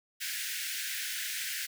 pink high-pass noise, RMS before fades -36 dBFS, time 0.2-1.67 s, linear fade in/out 20 ms, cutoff 1500 Hz, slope 96 dB/octave, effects none

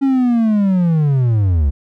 triangle linear sweep, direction down, 277.2 to 65.41 Hz, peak -9 dBFS, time 0.01-1.71 s, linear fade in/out 20 ms, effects none

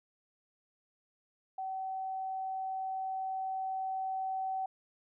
sine tone with level ramp, 762 Hz, G5, 49 cents flat, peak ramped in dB -35 to -32 dBFS, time 1.58-4.66 s, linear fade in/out 5 ms, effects none

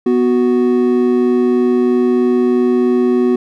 triangle tone pair together, 246.9 / 370 Hz, B3 / F#4, 0 / 0 cents, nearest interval perfect fifth, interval 700 cents, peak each -11 dBFS, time 0.06-3.36 s, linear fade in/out 5 ms, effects none

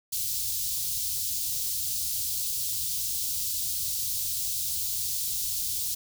white band-stop noise, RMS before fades -30 dBFS, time 0.12-5.95 s, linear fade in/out 10 ms, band 130 to 3900 Hz, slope 24 dB/octave, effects none

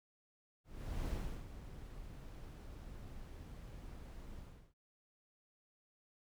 brown noise with ADSR envelope, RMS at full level -38 dBFS, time 0.64-4.74 s, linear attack 430 ms, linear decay 370 ms, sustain -12 dB, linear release 360 ms, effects none

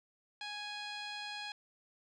15% pulse tone with low-pass filter, 830.6 Hz, G#5, in tune, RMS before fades -43 dBFS, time 0.41-1.52 s, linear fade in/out 2 ms, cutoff 4800 Hz, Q 4.5, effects none

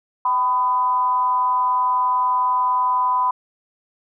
sine tone with amplitude modulation, 1002 Hz, B5, 25 cents sharp, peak -13 dBFS, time 0.25-3.31 s, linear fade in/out 5 ms, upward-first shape sine, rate 231 Hz, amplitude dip 60%, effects none

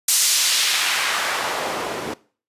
white noise with band-pass filter sweep, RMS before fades -21 dBFS, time 0.08-2.14 s, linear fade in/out 5 ms, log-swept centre 7500 to 320 Hz, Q 0.93, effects noise-tail reverb RT60 0.4 s tail -20 dB re dry + resampled to 32000 Hz

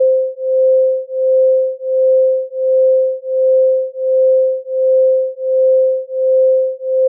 sine beating tone pair, 521 / 522.4 Hz, C5 / C5, -7 / -3 cents, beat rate 1.4 Hz, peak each -13 dBFS, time 0-7.08 s, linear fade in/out 10 ms, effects none

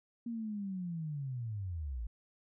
sine linear sweep, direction down, 237.7 to 51.91 Hz, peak -36 dBFS, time 0.26-2.07 s, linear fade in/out 5 ms, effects none

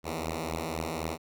5% pulse beating tone pair, 79.1 / 83 Hz, D#2 / E2, +29 / +12 cents, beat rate 3.9 Hz, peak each -23 / -24 dBFS, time 0.03-1.18 s, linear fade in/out 50 ms, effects none

